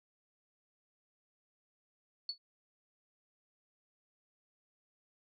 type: tone with exponential decay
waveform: sine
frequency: 4435 Hz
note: C#8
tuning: in tune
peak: -31 dBFS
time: 2.29-2.38 s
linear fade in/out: 2 ms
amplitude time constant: 19 ms
effects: none